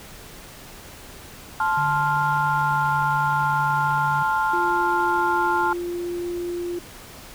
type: chord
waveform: sine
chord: F major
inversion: first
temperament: just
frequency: 873.1 / 1047.7 / 1396.9 Hz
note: A5 / C6 / F6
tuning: -14 / +2 / 0 cents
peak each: -21 / -25 / -23 dBFS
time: 1.6-5.73 s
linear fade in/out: 2 ms
type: tone with pitch glide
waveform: sine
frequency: 147.2 to 145.26 Hz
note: D3 to D3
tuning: +4 to -19 cents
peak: -27 dBFS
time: 1.77-4.23 s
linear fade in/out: 5 ms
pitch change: -23 cents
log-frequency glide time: 2.47-2.86 s
type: tone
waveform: sine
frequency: 349.2 Hz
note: F4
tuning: in tune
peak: -25 dBFS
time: 4.53-6.79 s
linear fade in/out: 5 ms
effects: tanh soft clip ceiling -11 dBFS + pink hiss -42 dBFS RMS until 7.34 s